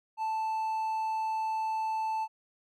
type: tone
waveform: triangle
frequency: 880 Hz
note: A5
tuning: in tune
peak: -27 dBFS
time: 0.17-2.28 s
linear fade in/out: 50 ms
effects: none